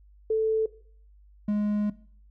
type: tone pair in turn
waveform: sine / triangle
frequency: 440 / 208.3 Hz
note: A4 / G#3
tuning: 0 / +5 cents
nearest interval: octave + minor second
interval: 1295 cents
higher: first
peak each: -21 dBFS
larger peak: neither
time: 0.3-0.66 / 1.48-1.9 s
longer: second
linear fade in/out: 5 ms
effects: noise-tail reverb RT60 0.5 s tail -18 dB re dry + added 50 Hz sine -52 dBFS peak until 2.3 s